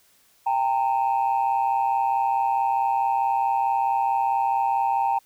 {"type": "tone pair together", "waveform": "sine", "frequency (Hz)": [792, 916.6], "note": ["G5", "A#5"], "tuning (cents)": [18, -29], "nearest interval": "minor third", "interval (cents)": 253, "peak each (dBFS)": -21, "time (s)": [0.46, 5.19], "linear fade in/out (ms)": 10, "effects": ["tanh soft clip ceiling -15 dBFS", "white hiss -60 dBFS RMS until 5.25 s"]}